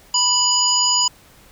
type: harmonic tone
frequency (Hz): 986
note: B5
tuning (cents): -3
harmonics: 1 / 3 / 5 / 7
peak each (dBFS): -22 / -22 / -19 / -18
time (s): 0.14-1.08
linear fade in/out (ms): 5
effects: pink hiss -49 dBFS RMS until 1.51 s